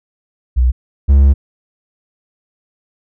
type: tone pair in turn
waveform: sine / triangle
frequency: 62 / 69.13 Hz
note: B1 / C#2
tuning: +7 / -4 cents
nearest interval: major second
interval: 189 cents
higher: second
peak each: -8 / -3 dBFS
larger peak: second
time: 0.56-0.72 / 1.08-1.34 s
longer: second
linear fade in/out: 20 ms
effects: none